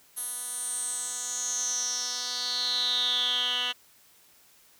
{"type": "tone with band-pass filter sweep", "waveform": "10% pulse", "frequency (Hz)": 246.9, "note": "B3", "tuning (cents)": 0, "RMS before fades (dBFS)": -30, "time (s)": [0.16, 3.73], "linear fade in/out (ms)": 20, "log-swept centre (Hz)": [11000, 2800], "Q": 8.3, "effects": ["white hiss -59 dBFS RMS until 4.79 s"]}